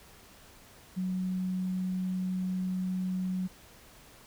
sine tone, 185 Hz, F#3, in tune, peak -29 dBFS, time 0.96-3.48 s, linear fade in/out 20 ms, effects pink hiss -55 dBFS RMS until 4.26 s

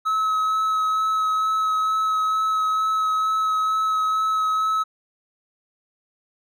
triangle tone with vibrato, 1287 Hz, E6, 42 cents flat, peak -17 dBFS, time 0.05-4.84 s, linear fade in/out 20 ms, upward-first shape sine, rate 2.2 Hz, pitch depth 11 cents each way, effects none

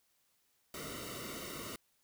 pink noise with comb filter, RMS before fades -44 dBFS, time 0.74-1.76 s, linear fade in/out 2 ms, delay 1.2 ms, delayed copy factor -0.95, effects white hiss -75 dBFS RMS until 2.03 s

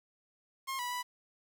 sawtooth tone with pitch steps, 1070 / 980 / 987 Hz, C6 / B5 / B5, +38 / -14 / -1 cents, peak -31 dBFS, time 0.67-1.03 s, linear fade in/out 20 ms, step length 120 ms, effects 10-bit

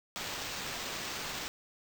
violet noise with sample-and-hold, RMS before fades -39 dBFS, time 0.16-1.48 s, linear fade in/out 0 ms, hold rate 11025 Hz, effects none

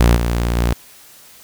sawtooth tone with level steps, 58.7 Hz, A#1, 13 cents sharp, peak -5 / -12 / -10 dBFS, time 0-0.73 s, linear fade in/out 0 ms, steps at 0.15 / 0.56 s, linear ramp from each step 20 ms, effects white hiss -44 dBFS RMS until 1.43 s

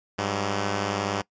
5% pulse tone pair together, 101.23 / 190 Hz, G#2 / F#3, -44 / +46 cents, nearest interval major seventh, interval 1090 cents, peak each -15 / -20 dBFS, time 0.18-1.22 s, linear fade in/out 10 ms, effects noise-tail reverb RT60 0.1 s tail -22 dB re dry + resampled to 16000 Hz

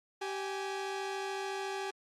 sawtooth tone pair together, 388.4 / 830.6 Hz, G4 / G#5, -16 / 0 cents, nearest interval octave + minor second, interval 1316 cents, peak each -33 / -36 dBFS, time 0.21-1.91 s, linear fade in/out 10 ms, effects low-pass 7000 Hz 12 dB/octave + Opus 48 kbps

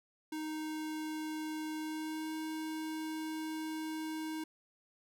square tone with pitch glide, 311.1 to 314.7 Hz, D#4 to D#4, 0 to +20 cents, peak -38 dBFS, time 0.32-4.44 s, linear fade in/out 5 ms, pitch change +20 cents, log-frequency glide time 1.78-2.35 s, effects none

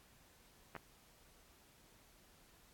clicks, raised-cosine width 0.5 ms, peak -30 dBFS, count 2, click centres 0.752 / 0.764 s, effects pink hiss -66 dBFS RMS until 2.73 s + AAC 64 kbps

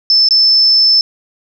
sine tone with dropouts, 5274 Hz, E8, in tune, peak -6 dBFS, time 0.1-1.01 s, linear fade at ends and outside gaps 1 ms, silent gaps 0.287-0.308 s, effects 7-bit

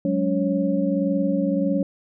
sine tone cluster, 185.5 / 207.1 / 283.4 / 549 Hz, F#3 / G#3 / C#4 / C#5, +5 / -5 / +38 / -17 cents, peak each -24 / -26 / -23 / -26 dBFS, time 0.05-1.83 s, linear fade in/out 2 ms, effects none

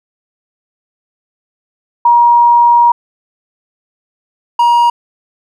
sine / triangle tone pair in turn, 950 / 950 Hz, A#5 / A#5, +33 / +33 cents, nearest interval unison, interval 0 cents, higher neither, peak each -4 dBFS, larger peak neither, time 2.05-2.92 / 4.59-4.9 s, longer first, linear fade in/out 5 ms, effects none

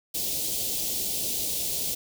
white band-stop noise, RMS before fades -29 dBFS, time 0.14-1.95 s, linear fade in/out 10 ms, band 620 to 3100 Hz, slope 24 dB/octave, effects none

